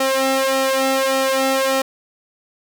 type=tone with flanger; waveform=sawtooth; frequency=266.7 Hz; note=C4; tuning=33 cents sharp; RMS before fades=-18 dBFS; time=0-1.82 s; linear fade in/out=5 ms; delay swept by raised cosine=1.6 to 2.26 ms; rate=1.7 Hz; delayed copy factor=+1; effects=none